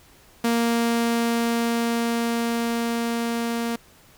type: tone with level ramp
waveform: sawtooth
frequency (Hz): 233.1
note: A#3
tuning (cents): 0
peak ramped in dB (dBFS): -15 to -20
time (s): 0.44-3.76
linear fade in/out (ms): 5
effects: pink hiss -53 dBFS RMS until 4.17 s